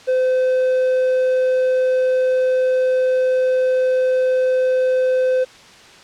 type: tone with quantisation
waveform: triangle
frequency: 513 Hz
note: C5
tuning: 34 cents flat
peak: -12 dBFS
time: 0.07-5.45 s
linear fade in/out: 20 ms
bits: 7
effects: white hiss -43 dBFS RMS until 6.03 s + low-pass 5000 Hz 12 dB/octave